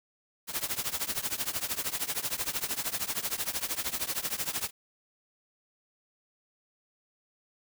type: noise with tremolo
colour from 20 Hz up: white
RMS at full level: -29 dBFS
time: 0.47-4.71 s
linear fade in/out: 50 ms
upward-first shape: triangle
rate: 13 Hz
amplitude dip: 95%
effects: none